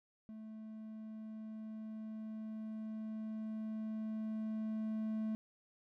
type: tone with level ramp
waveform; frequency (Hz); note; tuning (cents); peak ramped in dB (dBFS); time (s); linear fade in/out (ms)
triangle; 218.3; A3; -13; -45 to -33; 0.29-5.35; 0
effects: none